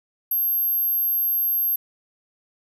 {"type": "tone", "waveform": "sine", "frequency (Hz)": 12510, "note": "G9", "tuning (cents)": -5, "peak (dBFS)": -19, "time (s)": [0.31, 1.76], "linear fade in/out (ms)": 5, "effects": []}